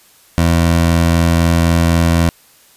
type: tone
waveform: 20% pulse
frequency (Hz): 83.9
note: E2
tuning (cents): +31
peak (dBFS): -5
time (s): 0.38-2.29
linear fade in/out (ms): 0
effects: white hiss -48 dBFS RMS until 2.76 s + resampled to 32000 Hz